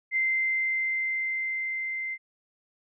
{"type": "tone with level ramp", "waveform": "sine", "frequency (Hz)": 2081, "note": "C7", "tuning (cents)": -10, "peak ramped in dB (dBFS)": [-22, -30], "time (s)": [0.11, 2.18], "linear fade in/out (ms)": 50, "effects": []}